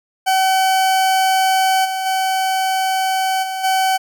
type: tone with level steps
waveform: 40% pulse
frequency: 760 Hz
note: F#5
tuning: 46 cents sharp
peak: -12 / -19 / -15 / -21 / -13 dBFS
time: 0.26-3.98 s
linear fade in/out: 20 ms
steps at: 1.84 / 2.05 / 3.42 / 3.63 s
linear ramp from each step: 20 ms
effects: none